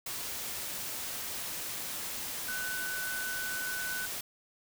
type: tone in noise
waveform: sine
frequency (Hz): 1500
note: F#6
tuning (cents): +23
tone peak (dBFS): -35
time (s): 2.48-4.06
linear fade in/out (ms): 5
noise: white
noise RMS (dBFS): -38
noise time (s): 0.06-4.21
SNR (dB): 0
effects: none